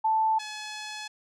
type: tone pair in turn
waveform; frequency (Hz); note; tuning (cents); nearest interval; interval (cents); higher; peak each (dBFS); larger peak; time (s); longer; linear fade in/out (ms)
sine / 5% pulse; 880 / 852; A5 / G#5; 0 / +44; minor second; 56; first; -21; neither; 0.04-0.39 / 0.39-1.08; second; 10
effects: low-pass 5000 Hz 12 dB/octave